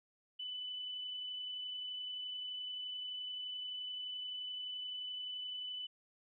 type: tone with amplitude modulation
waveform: sine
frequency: 2995 Hz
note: F#7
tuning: 20 cents sharp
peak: -39 dBFS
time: 0.39-5.87 s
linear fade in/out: 10 ms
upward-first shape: sine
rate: 31.6 Hz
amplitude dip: 25%
effects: none